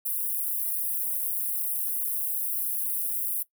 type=high-pass noise; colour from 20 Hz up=white; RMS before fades=-29 dBFS; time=0.05-3.43 s; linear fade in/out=10 ms; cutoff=10000 Hz; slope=48 dB/octave; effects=noise-tail reverb RT60 0.1 s tail -18 dB re dry